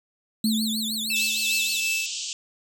sawtooth tone with vibrato, 3900 Hz, B7, 23 cents flat, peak -24 dBFS, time 0.44-1.8 s, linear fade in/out 2 ms, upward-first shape triangle, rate 6.5 Hz, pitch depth 260 cents each way
sine tone with exponential decay, 220 Hz, A3, in tune, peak -19 dBFS, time 0.44-1.92 s, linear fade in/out 5 ms, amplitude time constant 320 ms
45% pulse tone with tremolo, 2637 Hz, E7, in tune, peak -23 dBFS, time 1.1-2.06 s, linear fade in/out 2 ms, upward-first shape sine, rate 2.8 Hz, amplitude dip 50%
white band-pass noise, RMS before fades -32 dBFS, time 1.16-2.33 s, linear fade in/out 0 ms, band 2600 to 7900 Hz, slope 96 dB/octave
effects none

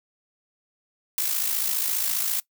blue noise with amplitude modulation, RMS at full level -23 dBFS, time 1.18-2.4 s, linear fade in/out 0 ms, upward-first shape sine, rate 54.8 Hz, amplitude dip 55%, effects noise-tail reverb RT60 0.1 s tail -20 dB re dry

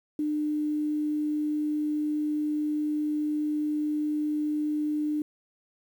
sine tone, 300.8 Hz, D4, 42 cents sharp, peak -25 dBFS, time 0.19-5.22 s, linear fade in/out 2 ms, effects 9-bit

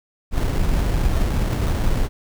brown noise with sample-and-hold, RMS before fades -19 dBFS, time 0.31-2.09 s, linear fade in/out 50 ms, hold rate 2450 Hz, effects none

